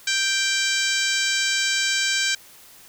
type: harmonic tone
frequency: 784 Hz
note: G5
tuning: in tune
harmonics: 2 / 3 / 4 / 5 / 6 / 7 / 8 / 9 / 10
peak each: -25 / -27 / -28 / -29 / -30 / -30 / -31 / -32 / -32 dBFS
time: 0.07-2.35 s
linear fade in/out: 5 ms
effects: white hiss -48 dBFS RMS until 2.88 s

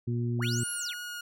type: harmonic tone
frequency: 119.3 Hz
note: A#2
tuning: 41 cents sharp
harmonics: 1 / 2 / 3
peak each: -28 / -34 / -38 dBFS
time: 0.07-0.64 s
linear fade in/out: 10 ms
type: linear two-way sweep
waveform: sine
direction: up then down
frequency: 196 to 11350 to 1175 Hz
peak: -33 dBFS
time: 0.38-0.95 s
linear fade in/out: 50 ms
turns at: 0.72 s
type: tone with vibrato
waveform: sawtooth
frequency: 1437 Hz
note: F6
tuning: 49 cents sharp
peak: -33 dBFS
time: 0.42-1.21 s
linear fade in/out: 5 ms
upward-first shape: triangle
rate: 2.1 Hz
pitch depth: 12 cents each way
effects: none

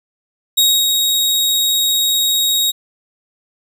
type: tone with ADSR envelope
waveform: sawtooth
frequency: 3777 Hz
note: A#7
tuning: 22 cents sharp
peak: -6 dBFS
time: 0.57-2.72 s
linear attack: 12 ms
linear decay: 270 ms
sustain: -4 dB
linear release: 22 ms
effects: none

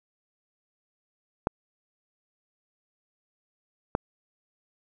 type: clicks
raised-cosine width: 1 ms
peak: -9 dBFS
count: 2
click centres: 1.471 / 3.951 s
effects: none

